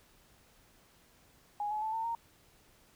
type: tone with pitch steps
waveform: sine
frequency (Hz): 828 / 851.3 / 875.2 / 899.8 / 925.1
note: G#5 / G#5 / A5 / A5 / A#5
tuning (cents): -5 / +43 / -9 / +39 / -13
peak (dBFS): -32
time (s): 1.6-2.15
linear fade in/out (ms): 2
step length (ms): 110
effects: pink hiss -64 dBFS RMS until 2.95 s